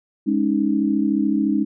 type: chord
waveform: sine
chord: Ab suspended fourth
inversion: none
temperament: equal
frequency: 207.7 / 277.2 / 311.1 Hz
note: Ab3 / Db4 / Eb4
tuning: 0 / 0 / 0 cents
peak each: -21 dBFS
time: 0.26-1.65 s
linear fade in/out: 20 ms
effects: none

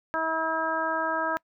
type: harmonic tone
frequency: 322 Hz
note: E4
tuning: 41 cents flat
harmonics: 1 / 2 / 3 / 4 / 5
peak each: -36 / -31 / -30 / -31 / -31 dBFS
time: 0.14-1.37 s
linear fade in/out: 0 ms
effects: noise-tail reverb RT60 0.1 s tail -25 dB re dry

